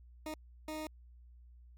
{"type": "tone bursts at uneven times", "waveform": "20% pulse", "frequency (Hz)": 310, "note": "D#4", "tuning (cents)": -6, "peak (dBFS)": -34, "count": 2, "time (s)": [[0.26, 0.34], [0.68, 0.87]], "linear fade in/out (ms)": 2, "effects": ["added 60 Hz sine -54 dBFS peak until 1.77 s", "MP3 96 kbps"]}